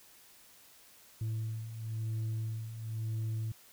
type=beating tone pair; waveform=sine; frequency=110.2 / 111.18 Hz; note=A2 / A2; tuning=+3 / +18 cents; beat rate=0.98 Hz; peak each=-38 / -33 dBFS; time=1.21-3.52 s; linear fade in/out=5 ms; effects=tanh soft clip ceiling -31 dBFS + white hiss -59 dBFS RMS until 3.72 s